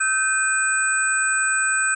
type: tone cluster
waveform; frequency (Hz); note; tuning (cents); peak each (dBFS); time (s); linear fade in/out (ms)
sine; 1298 / 1551 / 2470 / 7870 / 8240; E6 / G6 / D#7 / B8 / C9; -27 / -19 / -13 / -7 / -28; -28 / -20 / -29 / -25 / -28; 0-1.95; 10
effects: none